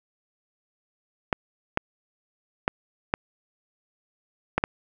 clicks, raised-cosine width 0.5 ms, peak -6 dBFS, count 6, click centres 1.328 / 1.774 / 2.679 / 3.139 / 4.58 / 4.639 s, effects none

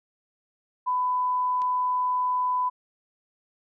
sine tone, 1000 Hz, B5, 21 cents sharp, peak -22 dBFS, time 0.86-2.7 s, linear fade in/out 20 ms
click, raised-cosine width 0.2 ms, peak -27 dBFS, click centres 1.619 s
effects none

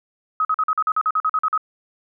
sine tone bursts, 1269 Hz, D#6, 34 cents sharp, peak -16 dBFS, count 13, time 0.4-1.577 s, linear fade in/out 2 ms, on 49 ms, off 45 ms, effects none

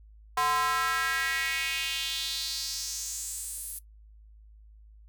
square tone with high-pass filter sweep, 147.4 Hz, D3, 7 cents sharp, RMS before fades -31 dBFS, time 0.37-3.79 s, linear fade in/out 5 ms, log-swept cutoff 930 to 11000 Hz, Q 3, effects noise-tail reverb RT60 0.1 s tail -17 dB re dry + added 53 Hz sine -50 dBFS peak until 5.08 s

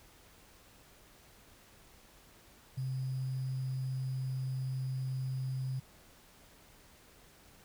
sine tone with sample-and-hold, 130.81 Hz, C3, in tune, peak -33 dBFS, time 2.77-5.8 s, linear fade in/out 10 ms, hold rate 4900 Hz, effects pink hiss -60 dBFS RMS until 7.64 s

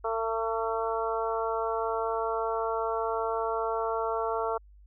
harmonic tone, 225.2 Hz, A3, 40 cents sharp, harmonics 2 / 3 / 4 / 5 / 6, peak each -31 / -33 / -34 / -35 / -36 dBFS, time 0.04-4.58 s, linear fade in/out 10 ms, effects added 50 Hz sine -51 dBFS peak until 4.86 s

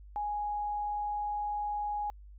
sine tone, 830.6 Hz, G#5, in tune, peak -31 dBFS, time 0.16-2.1 s, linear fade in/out 0 ms, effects added 50 Hz sine -48 dBFS peak until 2.38 s

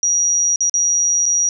sine tone with dropouts, 5760 Hz, F#8, 47 cents flat, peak -13 dBFS, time 0.03-1.49 s, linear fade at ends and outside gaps 1 ms, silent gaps 0.559-0.606 / 0.696-0.74 / 1.257-1.262 s, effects none

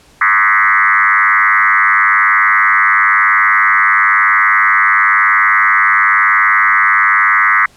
sine tone with frequency modulation, 1598 Hz, G6, 33 cents sharp, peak -7 dBFS, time 0.21-7.66 s, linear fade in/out 5 ms, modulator 101 Hz, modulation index 4.8, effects pink hiss -46 dBFS RMS until 7.76 s + low-pass 10000 Hz 12 dB/octave

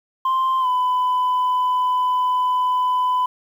sine tone with pitch glide, 1046.5 to 1002.7 Hz, C6 to B5, 0 to +26 cents, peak -14 dBFS, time 0.25-3.26 s, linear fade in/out 5 ms, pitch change -74 cents, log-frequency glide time 0.6-0.67 s, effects tanh soft clip ceiling -15 dBFS + 8-bit

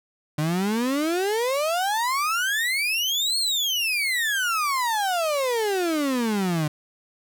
35% pulse exponential two-way sweep, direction up then down, 147.3 to 4364 to 147.3 Hz, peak -20 dBFS, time 0.38-6.68 s, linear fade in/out 5 ms, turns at 3.38 s, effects none

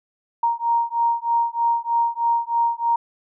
sine beating tone pair, 932.3 / 935.5 Hz, A#5 / A#5, 0 / +6 cents, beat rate 3.2 Hz, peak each -21 dBFS, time 0.43-2.96 s, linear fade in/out 5 ms, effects none

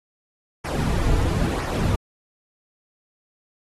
brown noise with flanger, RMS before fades -22 dBFS, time 0.64-1.96 s, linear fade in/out 10 ms, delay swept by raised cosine 0.25 to 5.45 ms, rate 1 Hz, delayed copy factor -0.65, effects AAC 32 kbps

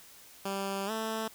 10% pulse tone with pitch glide, 196 to 221.3 Hz, G3 to A3, 0 to +10 cents, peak -24 dBFS, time 0.45-1.28 s, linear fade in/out 5 ms, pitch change +210 cents, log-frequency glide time 0.86-0.91 s, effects white hiss -54 dBFS RMS until 1.34 s

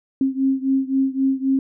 sine beating tone pair, 266.4 / 270.2 Hz, C4 / C#4, +31 / -44 cents, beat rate 3.8 Hz, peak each -19 / -21 dBFS, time 0.21-1.59 s, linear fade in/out 2 ms, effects none

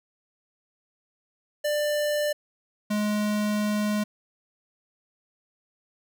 square tone pair in turn, 593 / 209.7 Hz, D5 / G#3, +17 / +17 cents, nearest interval octave + tritone, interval 1800 cents, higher first, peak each -24 dBFS, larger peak neither, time 1.64-2.33 / 2.9-4.04 s, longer second, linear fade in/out 10 ms, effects none

